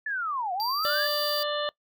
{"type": "linear two-way sweep", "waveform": "sine", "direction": "down then up", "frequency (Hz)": [1757, 698.5, 1757], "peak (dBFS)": -27, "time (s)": [0.06, 1.07], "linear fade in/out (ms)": 5, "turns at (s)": 0.53}
{"type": "tone", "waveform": "square", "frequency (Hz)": 4699, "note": "D8", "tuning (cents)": 0, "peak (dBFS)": -30, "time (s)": [0.6, 1.43], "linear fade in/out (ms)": 0}
{"type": "noise", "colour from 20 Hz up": "violet", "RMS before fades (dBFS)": -40, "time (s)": [0.83, 1.43], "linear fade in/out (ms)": 5}
{"type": "harmonic tone", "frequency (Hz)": 591, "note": "D5", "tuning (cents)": 11, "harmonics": [1, 2, 3, 5, 6, 7], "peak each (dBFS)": [-29, -33, -37, -36, -35, -40], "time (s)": [0.85, 1.69], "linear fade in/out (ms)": 0}
{"effects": ["noise-tail reverb RT60 0.1 s tail -22 dB re dry"]}